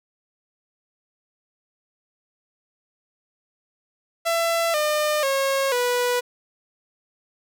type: tone with pitch steps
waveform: sawtooth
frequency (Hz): 670 / 603.8 / 544.2 / 490.5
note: E5 / D5 / C#5 / B4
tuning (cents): +28 / +48 / -32 / -12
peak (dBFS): -16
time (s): 4.25-6.21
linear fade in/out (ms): 20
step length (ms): 490
effects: none